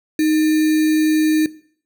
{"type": "tone with sample-and-hold", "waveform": "sine", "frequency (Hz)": 311.1, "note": "D#4", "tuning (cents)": 0, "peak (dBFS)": -13, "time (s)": [0.19, 1.46], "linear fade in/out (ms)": 2, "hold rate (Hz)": 2100, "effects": ["noise-tail reverb RT60 0.5 s tail -18 dB re dry"]}